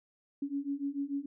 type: beating tone pair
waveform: sine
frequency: 277.2 / 284 Hz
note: C#4 / C#4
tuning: 0 / +42 cents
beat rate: 6.8 Hz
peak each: -36 / -35 dBFS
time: 0.42-1.26 s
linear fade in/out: 5 ms
effects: none